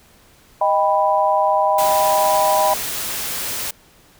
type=chord; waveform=sine; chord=Eb augmented; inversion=none; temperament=equal with one note detuned; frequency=622.3 / 791.7 / 987.8 Hz; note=Eb5 / G5 / B5; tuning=0 / +17 / 0 cents; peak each=-18 dBFS; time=0.61-2.74 s; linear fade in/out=5 ms
type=noise; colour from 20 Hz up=white; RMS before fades=-25 dBFS; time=1.78-3.71 s; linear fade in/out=5 ms
effects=pink hiss -51 dBFS RMS until 4.19 s